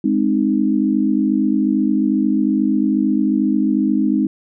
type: chord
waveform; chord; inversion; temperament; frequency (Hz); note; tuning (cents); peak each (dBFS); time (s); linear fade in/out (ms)
sine; Ab major; none; equal with one note detuned; 207.7 / 261.6 / 310.1; Ab3 / C4 / Eb4; 0 / 0 / -6; -18; 0.04-4.27; 5
effects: none